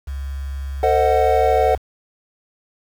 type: tone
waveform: sine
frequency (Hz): 68.5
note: C#2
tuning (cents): -20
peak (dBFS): -24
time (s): 0.07-1.78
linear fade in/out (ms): 10
type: chord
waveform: triangle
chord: A diminished seventh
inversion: none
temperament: equal with one note detuned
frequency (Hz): 450.5 / 523.3 / 622.3 / 740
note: A4 / C5 / Eb5 / Gb5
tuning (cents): +41 / 0 / 0 / 0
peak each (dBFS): -17 / -18 / -19 / -15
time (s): 0.83-1.75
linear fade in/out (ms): 2
effects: 7-bit